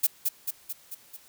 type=noise with echo; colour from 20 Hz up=violet; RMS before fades=-21 dBFS; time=0.03-0.07 s; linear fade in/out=10 ms; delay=220 ms; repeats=5; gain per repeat=-4 dB; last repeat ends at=1.17 s; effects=white hiss -56 dBFS RMS until 1.28 s